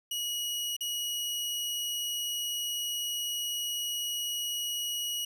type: tone with dropouts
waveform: sawtooth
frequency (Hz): 2908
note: F#7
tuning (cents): -31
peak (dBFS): -28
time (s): 0.11-5.25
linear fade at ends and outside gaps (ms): 5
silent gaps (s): 0.766-0.807
effects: none